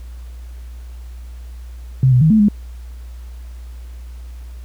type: tone with pitch steps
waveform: sine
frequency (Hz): 130.8 / 125.1 / 157.8 / 217.8 / 207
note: C3 / B2 / D#3 / A3 / G#3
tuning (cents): 0 / +23 / +25 / -17 / -5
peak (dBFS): -8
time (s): 2.03-2.485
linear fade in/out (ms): 2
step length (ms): 91
effects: added 60 Hz sine -30 dBFS peak until 4.64 s + pink hiss -51 dBFS RMS until 4.64 s

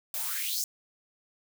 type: noise with high-pass filter sweep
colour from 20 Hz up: blue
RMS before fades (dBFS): -32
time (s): 0.14-0.64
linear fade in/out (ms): 2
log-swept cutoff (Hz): 550 to 6500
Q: 4.5
effects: none

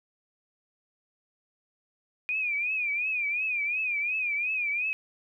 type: tone with vibrato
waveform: sine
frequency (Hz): 2437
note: D#7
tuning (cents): -37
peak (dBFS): -26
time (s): 2.29-4.93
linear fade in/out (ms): 0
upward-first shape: triangle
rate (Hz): 2.8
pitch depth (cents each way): 130
effects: 11-bit

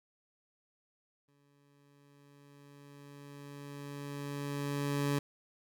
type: tone with exponential growth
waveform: 20% pulse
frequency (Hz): 142.5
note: C#3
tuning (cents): +48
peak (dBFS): -24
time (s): 1.28-5.19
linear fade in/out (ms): 5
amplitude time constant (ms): 850
effects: none

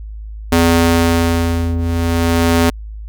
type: ring-modulated tone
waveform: sawtooth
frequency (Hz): 167.8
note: E3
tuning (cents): +31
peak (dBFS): -4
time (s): 0.52-2.7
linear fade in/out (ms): 5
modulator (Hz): 84.1
effects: added 53 Hz sine -26 dBFS peak until 3.08 s

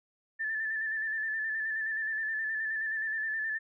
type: tone with vibrato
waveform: sine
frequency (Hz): 1760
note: A6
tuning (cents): 0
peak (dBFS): -30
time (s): 0.39-3.59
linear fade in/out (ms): 20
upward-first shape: square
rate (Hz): 9.5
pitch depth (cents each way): 31
effects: none

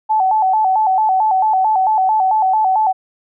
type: tone with vibrato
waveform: sine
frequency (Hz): 810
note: G#5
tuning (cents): -43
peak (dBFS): -11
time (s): 0.09-2.93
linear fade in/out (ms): 20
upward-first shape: square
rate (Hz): 4.5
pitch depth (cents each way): 120
effects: none

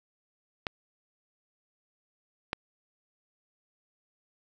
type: clicks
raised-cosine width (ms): 0.3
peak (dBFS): -14 / -13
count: 2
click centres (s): 0.668 / 2.531
effects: none

